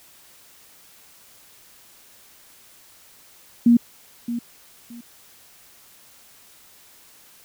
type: tone with echo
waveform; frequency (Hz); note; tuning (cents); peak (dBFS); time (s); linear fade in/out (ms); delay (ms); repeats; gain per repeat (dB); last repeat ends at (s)
sine; 236.6; A#3; +26; -10; 3.66-3.77; 5; 620; 2; -13; 5.01
effects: white hiss -51 dBFS RMS until 7.44 s